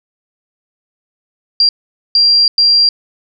sine tone bursts at uneven times, 4750 Hz, D8, 19 cents sharp, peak -6 dBFS, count 3, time 1.6-1.69 / 2.15-2.48 / 2.58-2.89 s, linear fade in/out 2 ms, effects 8-bit

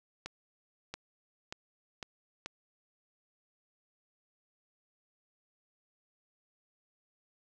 accelerating click train, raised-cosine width 0.2 ms, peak -22 dBFS, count 5, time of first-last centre 0.26-2.46 s, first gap 680 ms, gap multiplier 0.86, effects none

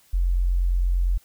sine tone, 44.37 Hz, F1, 28 cents sharp, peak -18 dBFS, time 0.13-1.18 s, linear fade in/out 10 ms, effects white hiss -58 dBFS RMS until 1.24 s

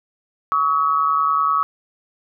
sine tone pair together, 1129.8 / 1280 Hz, C#6 / D#6, +33 / +49 cents, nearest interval major second, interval 216 cents, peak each -18 dBFS, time 0.52-1.63 s, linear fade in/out 0 ms, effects none

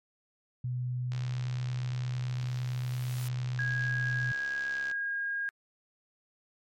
sine tone, 124.6 Hz, B2, 16 cents sharp, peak -30 dBFS, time 0.64-4.32 s, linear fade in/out 5 ms
click train, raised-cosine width 0.2 ms, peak -27 dBFS, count 262, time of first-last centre 1.12-4.914 s, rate 68.8 Hz
white noise with exponential growth, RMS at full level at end -44 dBFS, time 1.99-3.28 s, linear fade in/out 0 ms, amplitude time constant 280 ms
sine tone with pitch glide, 1644 to 1627 Hz, G#6 to G#6, -18 to -36 cents, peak -30 dBFS, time 3.59-5.49 s, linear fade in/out 0 ms, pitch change -18 cents, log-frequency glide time 4.62-5.14 s
effects MP3 64 kbps

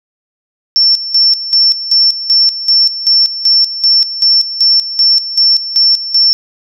sine tone with tremolo, 5410 Hz, E8, 44 cents sharp, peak -5 dBFS, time 0.76-6.33 s, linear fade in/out 0 ms, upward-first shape square, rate 2.6 Hz, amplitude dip 75%, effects none

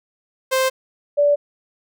sawtooth / sine tone pair in turn, 523.3 / 580 Hz, C5 / D5, 0 / -22 cents, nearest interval major second, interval 178 cents, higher second, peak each -12 dBFS, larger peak neither, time 0.51-0.7 / 1.17-1.36 s, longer neither, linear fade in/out 20 ms, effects none

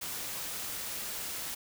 white noise, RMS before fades -38 dBFS, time 0.01-1.55 s, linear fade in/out 10 ms, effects none

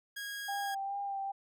sawtooth tone, 1642 Hz, G#6, 20 cents flat, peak -35 dBFS, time 0.16-0.75 s, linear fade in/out 10 ms
sine tone with vibrato, 793 Hz, G5, 20 cents sharp, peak -34 dBFS, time 0.48-1.32 s, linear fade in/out 10 ms, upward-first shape sine, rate 2.4 Hz, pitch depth 23 cents each way
effects none

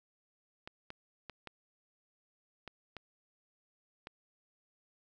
clicks, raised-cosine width 0.3 ms, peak -28 dBFS, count 7, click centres 0.675 / 0.904 / 1.297 / 1.473 / 2.677 / 2.967 / 4.071 s, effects none

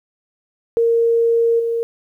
sine tone with level steps, 462.9 Hz, A#4, 12 cents flat, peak -12 / -17 dBFS, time 0.77-1.83 s, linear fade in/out 0 ms, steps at 1.59 s, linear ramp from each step 10 ms, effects 9-bit

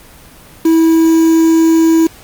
triangle tone with quantisation, 325.9 Hz, E4, 20 cents flat, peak -4 dBFS, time 0.65-2.07 s, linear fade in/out 5 ms, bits 4, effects pink hiss -39 dBFS RMS until 2.23 s + Opus 24 kbps

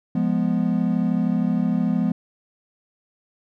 triangle chord, F diminished, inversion none, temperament equal, 174.61 / 207.7 / 246.9 Hz, F3 / Ab3 / Cb4, 0 / 0 / 0 cents, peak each -21 dBFS, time 0.15-2.12 s, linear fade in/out 5 ms, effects none

